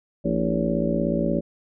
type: harmonic tone with a mistuned harmonic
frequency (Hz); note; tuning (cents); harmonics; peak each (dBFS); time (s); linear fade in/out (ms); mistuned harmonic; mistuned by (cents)
56.7; A#1; -47; 1 / 3 / 4 / 5 / 6 / 7 / 8 / 9 / 10; -34 / -26 / -26 / -30 / -30 / -31 / -36 / -36 / -27; 0.24-1.41; 20; 6; -82
effects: none

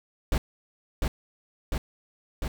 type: noise with echo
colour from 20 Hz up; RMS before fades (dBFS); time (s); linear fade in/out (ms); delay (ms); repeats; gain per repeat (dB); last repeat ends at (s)
brown; -23; 0.32-0.38; 2; 700; 3; -2; 2.48
effects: none

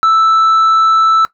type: tone with tanh clipping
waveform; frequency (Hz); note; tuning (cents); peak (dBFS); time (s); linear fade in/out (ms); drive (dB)
sine; 1318.5; E6; 0; -7; 0.03-1.25; 0; 3
effects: noise-tail reverb RT60 0.1 s tail -17 dB re dry

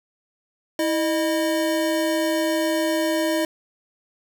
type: tone pair together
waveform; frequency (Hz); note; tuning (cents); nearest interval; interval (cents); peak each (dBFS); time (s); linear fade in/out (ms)
square; 325.5 / 614; E4 / D#5; -22 / -23; major seventh; 1099; -23 / -24; 0.79-3.45; 2
effects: none

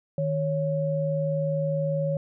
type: tone pair together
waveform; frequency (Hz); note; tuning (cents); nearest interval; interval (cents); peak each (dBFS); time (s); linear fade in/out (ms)
sine; 155.56 / 554.4; D#3 / C#5; 0 / 0; octave + minor seventh; 2200; -26; 0.18-2.17; 2
effects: none

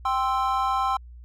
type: chord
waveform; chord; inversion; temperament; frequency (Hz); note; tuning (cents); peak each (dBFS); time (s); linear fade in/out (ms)
triangle; C major; second; equal; 784 / 1046.5 / 1318.5; G5 / C6 / E6; 0 / 0 / 0; -24 / -23 / -26; 0.05-0.97; 5
effects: added 60 Hz sine -41 dBFS peak until 1.24 s

